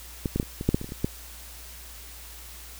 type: clicks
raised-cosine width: 3 ms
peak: -13 / -13 / -10 / -24 / -18 / -7 / -8 / -21 / -22 / -30 / -22 / -10 dBFS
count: 12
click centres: 0.258 / 0.36 / 0.399 / 0.429 / 0.611 / 0.69 / 0.745 / 0.814 / 0.844 / 0.891 / 0.921 / 1.045 s
effects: added 59 Hz sine -45 dBFS peak until 2.79 s + white hiss -45 dBFS RMS until 2.79 s